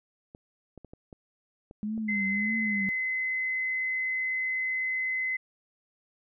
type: clicks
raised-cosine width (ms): 2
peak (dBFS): -32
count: 7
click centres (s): 0.349 / 0.777 / 0.847 / 0.935 / 1.128 / 1.711 / 1.978
type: tone with vibrato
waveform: sine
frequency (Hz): 207.7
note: G#3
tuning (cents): 0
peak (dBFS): -29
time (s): 1.83-2.89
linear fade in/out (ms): 0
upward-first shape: triangle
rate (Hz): 1.7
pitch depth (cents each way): 130
type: tone with pitch glide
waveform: sine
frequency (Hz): 2059 to 2042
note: C7 to C7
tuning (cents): -28 to -43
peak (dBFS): -27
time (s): 2.08-5.37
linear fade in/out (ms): 10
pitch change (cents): -15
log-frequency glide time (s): 2.27-2.42
effects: none